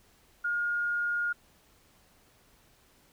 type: tone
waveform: sine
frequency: 1425 Hz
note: F6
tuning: 34 cents sharp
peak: -27 dBFS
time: 0.44-1.33 s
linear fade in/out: 10 ms
effects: pink hiss -63 dBFS RMS until 3.12 s